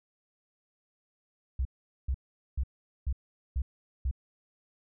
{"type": "tone bursts", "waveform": "sine", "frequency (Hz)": 64.8, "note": "C2", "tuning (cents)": -16, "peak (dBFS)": -26, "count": 6, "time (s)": [1.59, 4.112], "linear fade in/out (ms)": 5, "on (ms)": 62, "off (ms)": 430, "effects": []}